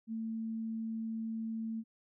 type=tone; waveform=sine; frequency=223.9 Hz; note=A3; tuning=30 cents sharp; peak=-35 dBFS; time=0.07-1.84 s; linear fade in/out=50 ms; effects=none